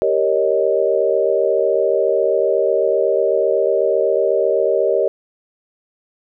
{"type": "chord", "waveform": "sine", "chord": "Eb dominant seventh", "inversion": "first", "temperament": "equal", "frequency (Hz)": [392, 466.2, 554.4, 622.3], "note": ["G4", "Bb4", "Db5", "Eb5"], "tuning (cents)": [0, 0, 0, 0], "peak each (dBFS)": -19, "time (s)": [0.02, 5.08], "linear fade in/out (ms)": 0, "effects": []}